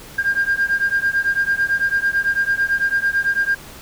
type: beating tone pair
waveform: sine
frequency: 1600 / 1609 Hz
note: G6 / G6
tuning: +35 / +45 cents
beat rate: 9 Hz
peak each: -18 / -18 dBFS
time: 0.18-3.55 s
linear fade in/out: 10 ms
effects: tanh soft clip ceiling -10 dBFS + pink hiss -39 dBFS RMS until 3.81 s